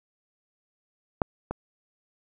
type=clicks; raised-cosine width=1 ms; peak=-8 / -16 dBFS; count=2; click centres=1.218 / 1.51 s; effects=none